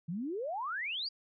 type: exponential sweep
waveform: sine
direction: up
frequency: 155 to 4915 Hz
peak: -34 dBFS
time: 0.08-1.09 s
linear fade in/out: 10 ms
effects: none